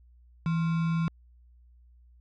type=tone with sample-and-hold; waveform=sine; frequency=164.81 Hz; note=E3; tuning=in tune; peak=-24 dBFS; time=0.46-1.08 s; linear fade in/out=0 ms; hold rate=1225 Hz; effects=added 60 Hz sine -54 dBFS peak until 2.2 s + low-pass 3000 Hz 12 dB/octave